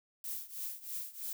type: noise with tremolo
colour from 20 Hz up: violet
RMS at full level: -38 dBFS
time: 0.24-1.33 s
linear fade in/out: 2 ms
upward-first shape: triangle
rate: 3.1 Hz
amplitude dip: 90%
effects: none